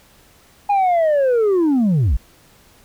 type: linear sweep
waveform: sine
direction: down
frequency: 827 to 44 Hz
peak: -10 dBFS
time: 0.69-2.17 s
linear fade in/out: 10 ms
effects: tanh soft clip ceiling -12 dBFS + pink hiss -51 dBFS RMS until 2.84 s